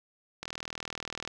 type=click train; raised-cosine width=0.2 ms; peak=-19 dBFS; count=35; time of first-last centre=0.43-1.276 s; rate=40.2 Hz; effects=none